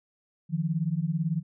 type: beating tone pair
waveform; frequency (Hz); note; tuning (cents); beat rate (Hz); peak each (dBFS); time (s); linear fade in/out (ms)
sine; 154 / 172; D#3 / F3; -17 / -26; 18; -28; 0.49-1.43; 50
effects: none